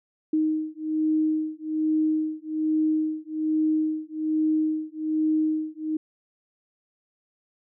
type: beating tone pair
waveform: sine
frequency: 311.1 / 312.3 Hz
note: D#4 / D#4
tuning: 0 / +7 cents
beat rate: 1.2 Hz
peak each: -25 dBFS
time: 0.33-5.97 s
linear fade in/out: 5 ms
effects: none